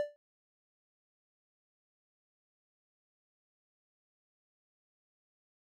triangle tone with exponential decay, 587 Hz, D5, 1 cent flat, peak -24 dBFS, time 0-0.16 s, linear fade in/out 0 ms, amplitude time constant 34 ms, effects none

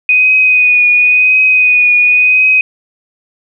sine tone with vibrato, 2489 Hz, D#7, in tune, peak -5 dBFS, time 0.09-2.61 s, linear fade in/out 2 ms, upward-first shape triangle, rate 0.94 Hz, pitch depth 29 cents each way, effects none

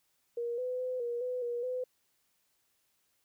sine tone with pitch steps, 473.2 / 503 / 507 / 476.3 / 501 / 478.5 / 505 Hz, A#4 / B4 / B4 / A#4 / B4 / A#4 / B4, +26 / +32 / +45 / +37 / +25 / +45 / +39 cents, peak -32 dBFS, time 0.37-1.84 s, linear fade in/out 5 ms, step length 210 ms, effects white hiss -75 dBFS RMS until 3.24 s

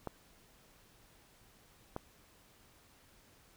clicks, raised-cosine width 1 ms, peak -24 dBFS, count 2, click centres 0.073 / 1.964 s, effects pink hiss -64 dBFS RMS until 3.56 s

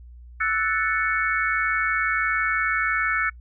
sine chord, F# minor seventh, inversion third, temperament equal, 1318.5 / 1480 / 1760 / 2217 Hz, E6 / F#6 / A6 / C#7, 0 / 0 / 0 / 0 cents, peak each -26 dBFS, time 0.4-3.3 s, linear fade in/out 10 ms, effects noise-tail reverb RT60 0.1 s tail -26 dB re dry + added 60 Hz sine -41 dBFS peak until 3.4 s

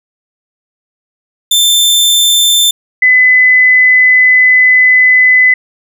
sawtooth / sine tone pair in turn, 3555 / 2012 Hz, A7 / B6, +17 / +32 cents, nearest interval minor seventh, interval 985 cents, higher first, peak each -3 dBFS, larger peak neither, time 1.51-2.71 / 3.02-5.54 s, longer second, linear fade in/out 5 ms, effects none

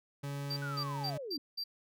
40% pulse tone, 141.3 Hz, C#3, 34 cents sharp, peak -36 dBFS, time 0.23-1.18 s, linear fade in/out 10 ms
triangle tone bursts, 4699 Hz, D8, in tune, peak -34 dBFS, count 5, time 0.5-1.64 s, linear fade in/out 10 ms, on 68 ms, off 200 ms
sine linear sweep, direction down, 1503 to 263.1 Hz, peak -39 dBFS, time 0.62-1.38 s, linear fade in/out 2 ms
effects none

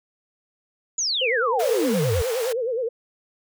sine exponential sweep, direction down, 7040 to 74 Hz, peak -21 dBFS, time 0.98-2.22 s, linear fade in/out 5 ms
sine tone with vibrato, 482.9 Hz, B4, 39 cents flat, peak -22 dBFS, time 1.21-2.89 s, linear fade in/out 10 ms, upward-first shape sine, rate 9.6 Hz, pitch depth 150 cents each way
pink high-pass noise, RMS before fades -33 dBFS, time 1.59-2.53 s, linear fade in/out 10 ms, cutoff 510 Hz, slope 96 dB/octave
effects none

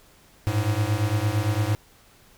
square beating tone pair, 101.3 / 110.1 Hz, G#2 / A2, -43 / +2 cents, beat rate 8.8 Hz, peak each -25 / -25 dBFS, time 0.47-1.75 s, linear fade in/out 0 ms, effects pink hiss -55 dBFS RMS until 2.37 s

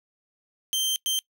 sawtooth tone bursts at uneven times, 3136 Hz, G7, in tune, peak -20 dBFS, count 2, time 0.73-0.96 / 1.06-1.19 s, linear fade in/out 0 ms, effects noise-tail reverb RT60 0.1 s tail -22 dB re dry

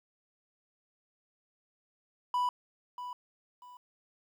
triangle tone with echo, 987.8 Hz, B5, in tune, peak -25 dBFS, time 2.34-2.49 s, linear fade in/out 2 ms, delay 640 ms, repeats 2, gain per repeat -11 dB, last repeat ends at 3.77 s, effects 11-bit

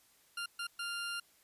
20% pulse tone bursts at uneven times, 1396.9 Hz, F6, in tune, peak -32 dBFS, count 3, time 0.37-0.46 / 0.59-0.67 / 0.79-1.2 s, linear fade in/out 5 ms, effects white hiss -67 dBFS RMS until 1.43 s + resampled to 32000 Hz

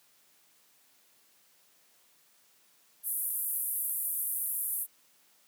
white band-pass noise, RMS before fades -33 dBFS, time 3.03-4.87 s, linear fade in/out 50 ms, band 10000 to 14000 Hz, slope 48 dB/octave, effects white hiss -65 dBFS RMS until 5.47 s + high-pass 150 Hz 12 dB/octave

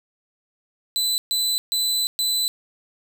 sawtooth tone bursts at uneven times, 4006 Hz, B7, 24 cents sharp, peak -17 dBFS, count 4, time 0.96-1.18 / 1.31-1.58 / 1.72-2.07 / 2.19-2.48 s, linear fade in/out 0 ms, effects none

